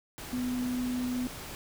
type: tone in noise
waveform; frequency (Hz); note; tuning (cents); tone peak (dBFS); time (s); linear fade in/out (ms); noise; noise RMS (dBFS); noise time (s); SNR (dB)
sine; 249.3; B3; +16; -29; 0.33-1.27; 0; pink; -42; 0.18-1.55; +10
effects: none